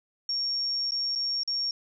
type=tone with dropouts; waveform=sine; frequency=5530 Hz; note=F8; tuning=18 cents flat; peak=-26 dBFS; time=0.29-1.71 s; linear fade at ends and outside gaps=2 ms; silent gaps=0.909-0.919 / 1.152-1.157 / 1.434-1.476 s; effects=none